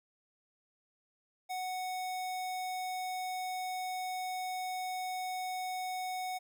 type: tone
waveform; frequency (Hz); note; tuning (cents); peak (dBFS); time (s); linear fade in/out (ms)
square; 740; F#5; 0; -36; 1.49-6.39; 20
effects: none